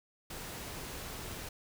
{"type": "noise", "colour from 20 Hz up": "pink", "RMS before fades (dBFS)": -43, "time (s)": [0.3, 1.49], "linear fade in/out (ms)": 5, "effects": []}